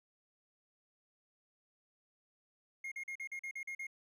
triangle tone bursts, 2142 Hz, C7, 40 cents sharp, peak -38 dBFS, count 9, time 2.84-3.869 s, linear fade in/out 5 ms, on 77 ms, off 42 ms, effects none

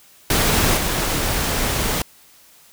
pink noise with level steps, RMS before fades -17 / -21 dBFS, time 0.3-2.02 s, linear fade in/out 2 ms, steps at 0.77 s, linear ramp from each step 2 ms, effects white hiss -50 dBFS RMS until 2.72 s

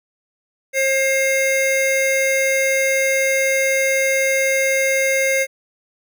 square tone pair together, 536 / 2124 Hz, C5 / C7, +42 / +25 cents, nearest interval 2 octaves, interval 2383 cents, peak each -19 dBFS, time 0.73-5.47 s, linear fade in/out 50 ms, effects none

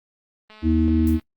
click train, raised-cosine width 0.3 ms, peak -30 dBFS, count 151, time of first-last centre 0.5-1.198 s, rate 215 Hz
harmonic tone, 79.9 Hz, D#2, 47 cents sharp, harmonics 1 / 3 / 4, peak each -20 / -20 / -20 dBFS, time 0.62-1.2 s, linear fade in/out 50 ms
violet noise with exponential decay, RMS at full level -33 dBFS, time 1.07-1.23 s, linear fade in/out 2 ms, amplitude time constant 34 ms
effects noise-tail reverb RT60 0.1 s tail -22 dB re dry + Opus 24 kbps

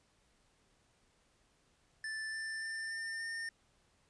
square tone with pitch steps, 1760 / 1774.3 / 1788.7 / 1803.2 / 1817.9 Hz, A6 / A6 / A6 / A6 / A#6, 0 / +14 / +28 / +42 / -44 cents, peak -39 dBFS, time 2.04-3.49 s, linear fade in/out 2 ms, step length 290 ms, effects pink hiss -72 dBFS RMS until 4.09 s + resampled to 22050 Hz

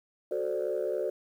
sine chord, D dominant seventh, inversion first, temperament equal, 370 / 440 / 523.3 / 587.3 Hz, F#4 / A4 / C5 / D5, 0 / 0 / 0 / 0 cents, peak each -33 dBFS, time 0.31-1.1 s, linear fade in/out 5 ms, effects tanh soft clip ceiling -21 dBFS + 10-bit

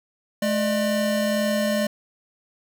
square tone pair together, 213.7 / 599 Hz, G#3 / D5, +50 / +34 cents, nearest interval octave + tritone, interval 1784 cents, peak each -24 / -24 dBFS, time 0.42-1.87 s, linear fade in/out 5 ms, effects none

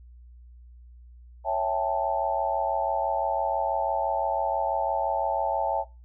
sine chord, A dominant seventh, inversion first, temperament equal with one note detuned, 554.4 / 659.3 / 794 / 880 Hz, C#5 / E5 / G5 / A5, 0 / 0 / +22 / 0 cents, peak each -31 / -28 / -29 / -28 dBFS, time 1.44-5.85 s, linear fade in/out 50 ms, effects noise-tail reverb RT60 0.3 s tail -22 dB re dry + added 60 Hz sine -46 dBFS peak until 6.04 s

